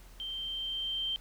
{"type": "tone with level ramp", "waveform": "sine", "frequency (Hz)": 3136, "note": "G7", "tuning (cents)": 0, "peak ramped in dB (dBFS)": [-36, -30], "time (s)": [0.2, 1.16], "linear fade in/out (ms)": 0, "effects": ["added 42 Hz sine -51 dBFS peak until 1.2 s", "pink hiss -58 dBFS RMS until 1.2 s"]}